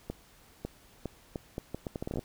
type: accelerating click train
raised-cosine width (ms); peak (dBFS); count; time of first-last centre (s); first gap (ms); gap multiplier
2; -21; 16; 0.1-2.192; 550; 0.74
effects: pink hiss -59 dBFS RMS until 2.24 s